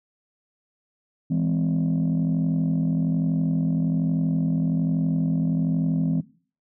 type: chord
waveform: sine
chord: E augmented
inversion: none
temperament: just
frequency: 164.81 / 206 / 257.5 Hz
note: E3 / G#3 / B#3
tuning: 0 / -14 / -28 cents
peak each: -21 / -27 / -24 dBFS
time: 1.3-6.21 s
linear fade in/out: 10 ms
effects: noise-tail reverb RT60 0.4 s tail -17 dB re dry + tanh soft clip ceiling -16 dBFS